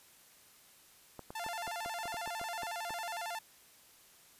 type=clicks; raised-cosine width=1 ms; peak=-30 dBFS; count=11; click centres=1.193 / 1.305 / 1.464 / 1.677 / 1.86 / 2.056 / 2.143 / 2.276 / 2.414 / 2.633 / 2.906 s
type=tone with vibrato; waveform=sawtooth; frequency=784 Hz; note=G5; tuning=in tune; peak=-34 dBFS; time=1.35-3.39 s; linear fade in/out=5 ms; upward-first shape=square; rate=11 Hz; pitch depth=210 cents each way
effects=white hiss -61 dBFS RMS until 4.39 s + resampled to 32000 Hz